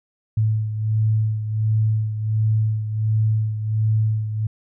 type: beating tone pair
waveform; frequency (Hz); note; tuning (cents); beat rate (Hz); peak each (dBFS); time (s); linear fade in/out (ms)
sine; 108.7 / 110.1; A2 / A2; -21 / +2; 1.4; -18 / -25; 0.37-4.47; 5
effects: none